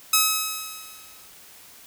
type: tone with exponential decay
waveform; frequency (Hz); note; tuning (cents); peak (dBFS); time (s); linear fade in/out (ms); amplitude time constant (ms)
5% pulse; 1281; E6; -50; -3; 0.13-1.28; 5; 250
effects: white hiss -48 dBFS RMS until 1.86 s